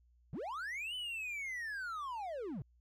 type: linear two-way sweep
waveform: triangle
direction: up then down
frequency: 109.9 to 3039 to 109.9 Hz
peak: -37 dBFS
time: 0.33-2.62 s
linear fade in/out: 0 ms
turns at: 0.95 s
effects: added 60 Hz sine -65 dBFS peak until 2.8 s